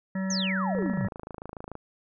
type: harmonic tone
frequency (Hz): 190.3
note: F#3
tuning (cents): +49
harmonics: 1 / 3 / 5 / 7 / 9 / 10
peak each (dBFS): -27 / -39 / -45 / -46 / -43 / -44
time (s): 0.15-1.08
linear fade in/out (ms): 5
type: exponential sweep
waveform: sine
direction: down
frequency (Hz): 6710 to 98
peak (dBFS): -28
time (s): 0.3-1.07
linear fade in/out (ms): 5
type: click train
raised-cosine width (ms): 1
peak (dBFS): -24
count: 28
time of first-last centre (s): 0.75-1.754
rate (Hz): 26.9
effects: none